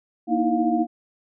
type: tone cluster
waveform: sine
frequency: 236.3 / 310.8 / 325.6 / 707 Hz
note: A#3 / D#4 / E4 / F5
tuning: +24 / -2 / -21 / +21 cents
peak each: -24 dBFS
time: 0.27-0.87 s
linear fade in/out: 50 ms
effects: none